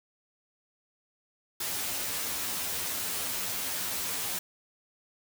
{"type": "noise with comb filter", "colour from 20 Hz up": "white", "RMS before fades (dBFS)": -33, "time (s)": [1.6, 4.39], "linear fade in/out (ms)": 5, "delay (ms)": 11, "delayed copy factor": 0.85, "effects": []}